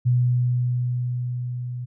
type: tone with level ramp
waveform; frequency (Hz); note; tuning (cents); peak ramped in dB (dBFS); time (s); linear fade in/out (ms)
sine; 123.47; B2; 0; -15 to -28; 0.05-1.86; 20
effects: none